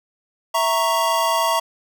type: chord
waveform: square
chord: A# diminished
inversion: second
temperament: equal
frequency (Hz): 659.3 / 932.3 / 1108.7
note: E5 / A#5 / C#6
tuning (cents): 0 / 0 / 0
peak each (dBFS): -23 / -21 / -23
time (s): 0.54-1.6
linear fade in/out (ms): 10
effects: none